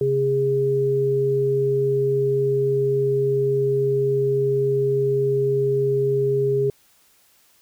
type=tone pair together; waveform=sine; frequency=135.19 / 409.1 Hz; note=C#3 / G#4; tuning=-43 / -26 cents; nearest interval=octave + perfect fifth; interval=1917 cents; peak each=-24 / -18 dBFS; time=0.01-6.7 s; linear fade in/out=2 ms; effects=white hiss -58 dBFS RMS until 7.61 s